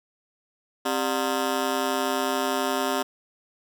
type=ring-modulated tone; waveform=15% pulse; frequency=329.6 Hz; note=E4; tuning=in tune; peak=-14 dBFS; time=0.85-3.03 s; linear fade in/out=10 ms; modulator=65.7 Hz; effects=none